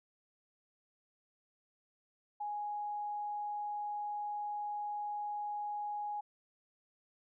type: tone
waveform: sine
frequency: 830.6 Hz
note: G#5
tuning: in tune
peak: -36 dBFS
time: 2.4-6.21 s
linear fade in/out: 10 ms
effects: none